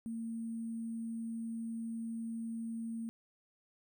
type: tone with sample-and-hold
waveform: sine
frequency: 228 Hz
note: A#3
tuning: 38 cents flat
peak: -37 dBFS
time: 0.06-3.09 s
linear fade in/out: 0 ms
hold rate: 8820 Hz
effects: none